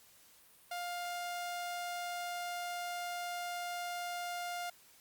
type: tone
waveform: sawtooth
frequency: 704 Hz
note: F5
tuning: 14 cents sharp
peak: -34 dBFS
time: 0.71-4.7 s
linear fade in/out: 5 ms
effects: white hiss -62 dBFS RMS until 5 s + Opus 48 kbps